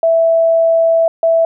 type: tone pair in turn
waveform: sine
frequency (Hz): 659.3 / 659.3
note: E5 / E5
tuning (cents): 0 / 0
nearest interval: unison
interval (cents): 0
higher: neither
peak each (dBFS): -8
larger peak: neither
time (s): 0.03-1.08 / 1.23-1.45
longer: first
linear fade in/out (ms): 2
effects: none